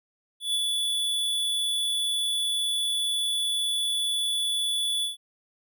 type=tone with ADSR envelope; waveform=square; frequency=3443 Hz; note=A7; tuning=38 cents flat; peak=-23 dBFS; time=0.4-5.17 s; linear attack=140 ms; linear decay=38 ms; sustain=-2 dB; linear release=140 ms; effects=none